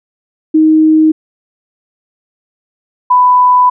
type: tone pair in turn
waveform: sine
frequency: 313.5 / 995.3 Hz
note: D#4 / B5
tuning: +13 / +13 cents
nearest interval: octave + minor sixth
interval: 2000 cents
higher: second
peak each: -4 dBFS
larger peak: neither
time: 0.54-1.12 / 3.1-3.7 s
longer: second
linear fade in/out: 10 ms
effects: none